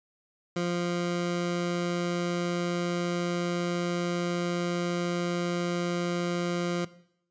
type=tone; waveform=20% pulse; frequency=174.61 Hz; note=F3; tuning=in tune; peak=-22 dBFS; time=0.56-6.85 s; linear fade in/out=5 ms; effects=noise-tail reverb RT60 0.7 s tail -18 dB re dry + resampled to 16000 Hz